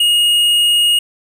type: tone with tanh clipping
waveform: sine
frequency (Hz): 2868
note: F7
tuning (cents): +45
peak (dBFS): -11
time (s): 0-0.99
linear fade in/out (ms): 5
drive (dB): 10
effects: none